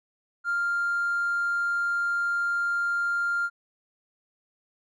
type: tone with hard clipping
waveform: sine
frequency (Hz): 1396.9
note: F6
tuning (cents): 0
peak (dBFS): -24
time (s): 0.44-3.5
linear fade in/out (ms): 50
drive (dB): 1
effects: none